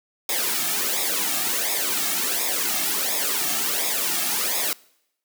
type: noise with flanger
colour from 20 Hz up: white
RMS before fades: -24 dBFS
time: 0.29-4.73 s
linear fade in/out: 2 ms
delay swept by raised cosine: 0.67 to 2.07 ms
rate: 1.4 Hz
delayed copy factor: -0.75
effects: noise-tail reverb RT60 0.8 s tail -24 dB re dry + high-pass 200 Hz 12 dB/octave